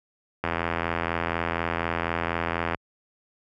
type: click train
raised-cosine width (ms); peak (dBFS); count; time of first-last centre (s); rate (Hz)
0.5; -10; 195; 0.44-2.747; 84.1
effects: high-pass 60 Hz 12 dB/octave